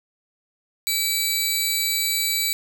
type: tone pair together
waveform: 15% pulse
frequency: 2294 / 3958 Hz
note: D7 / B7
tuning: -41 / +3 cents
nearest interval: major sixth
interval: 944 cents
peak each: -19 / -15 dBFS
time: 0.87-2.53 s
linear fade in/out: 0 ms
effects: none